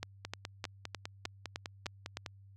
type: two click trains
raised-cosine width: 0.2 ms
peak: -22 / -20 dBFS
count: 11 / 8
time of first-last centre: 0.25-2.262 / 0.03-2.171 s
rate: 4.97 / 3.27 Hz
effects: added 98 Hz sine -54 dBFS peak until 2.56 s